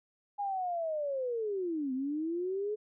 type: linear two-way sweep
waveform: sine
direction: down then up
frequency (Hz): 825 to 253.4 to 430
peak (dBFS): -31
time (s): 0.38-2.76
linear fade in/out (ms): 20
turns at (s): 1.93
effects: none